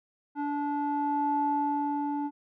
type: tone with low-pass filter sweep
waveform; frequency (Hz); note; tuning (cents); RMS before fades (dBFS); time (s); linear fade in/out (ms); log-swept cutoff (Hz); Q
square; 289.7; D4; -24; -29; 0.35-2.31; 50; 1100 to 720; 5.8
effects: none